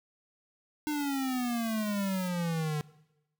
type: noise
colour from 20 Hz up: blue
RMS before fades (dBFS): -47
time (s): 0.87-2.29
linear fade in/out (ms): 10
type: exponential sweep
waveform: square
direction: down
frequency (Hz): 303.7 to 148.4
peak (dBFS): -30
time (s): 0.87-2.81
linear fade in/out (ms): 0
effects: noise-tail reverb RT60 0.9 s tail -20 dB re dry